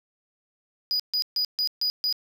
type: tone bursts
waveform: triangle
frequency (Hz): 4930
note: D#8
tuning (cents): -17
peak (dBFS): -21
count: 6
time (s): 0.91-2.126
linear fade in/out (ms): 0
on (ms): 86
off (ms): 140
effects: none